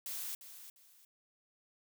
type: noise with echo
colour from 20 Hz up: blue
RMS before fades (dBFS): -41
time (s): 0.06-0.35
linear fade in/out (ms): 2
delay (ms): 350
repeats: 2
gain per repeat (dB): -11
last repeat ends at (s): 1.05
effects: none